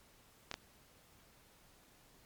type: clicks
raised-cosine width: 0.2 ms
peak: -22 dBFS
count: 2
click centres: 0.514 / 0.541 s
effects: pink hiss -65 dBFS RMS until 2.25 s + MP3 96 kbps